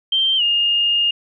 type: tone with pitch glide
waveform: sine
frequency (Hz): 3143 to 2833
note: G7 to F7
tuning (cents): +4 to +24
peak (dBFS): -14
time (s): 0.12-1.11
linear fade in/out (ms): 5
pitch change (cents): -180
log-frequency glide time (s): 0.37-0.42
effects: none